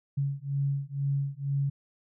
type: beating tone pair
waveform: sine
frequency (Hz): 138.59 / 140.69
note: C#3 / C#3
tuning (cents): 0 / +26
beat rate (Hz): 2.1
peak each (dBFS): -30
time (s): 0.17-1.7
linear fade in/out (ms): 10
effects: none